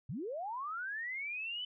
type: linear sweep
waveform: sine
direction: up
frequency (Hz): 101.4 to 3037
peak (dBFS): -37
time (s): 0.09-1.65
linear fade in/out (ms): 5
effects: none